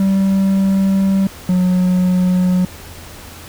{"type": "tone pair in turn", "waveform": "triangle", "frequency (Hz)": [193.7, 182.2], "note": ["G3", "F#3"], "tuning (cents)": [-20, -26], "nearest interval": "minor second", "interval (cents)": 106, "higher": "first", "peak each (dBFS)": -9, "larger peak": "neither", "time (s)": [[0, 1.27], [1.49, 2.65]], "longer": "first", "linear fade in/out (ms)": 2, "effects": ["added 85 Hz sine -39 dBFS peak until 3.48 s", "pink hiss -36 dBFS RMS until 3.48 s"]}